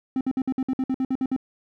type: tone bursts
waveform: triangle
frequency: 261.6 Hz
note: C4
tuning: in tune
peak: -19 dBFS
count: 12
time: 0.16-1.364 s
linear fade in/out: 2 ms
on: 49 ms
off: 56 ms
effects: none